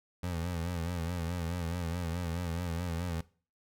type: tone with vibrato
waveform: 25% pulse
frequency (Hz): 85.7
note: F2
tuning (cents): -32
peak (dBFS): -29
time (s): 0.23-3.21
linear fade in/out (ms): 5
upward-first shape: sine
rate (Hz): 4.7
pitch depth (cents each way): 80
effects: noise-tail reverb RT60 0.4 s tail -20 dB re dry